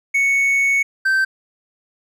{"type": "tone pair in turn", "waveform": "triangle", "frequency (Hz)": [2217, 1554.6], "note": ["C#7", "G6"], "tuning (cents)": [0, -15], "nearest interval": "tritone", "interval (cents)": 615, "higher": "first", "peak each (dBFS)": -12, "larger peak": "neither", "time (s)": [[0.14, 0.83], [1.05, 1.25]], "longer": "first", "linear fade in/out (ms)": 10, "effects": []}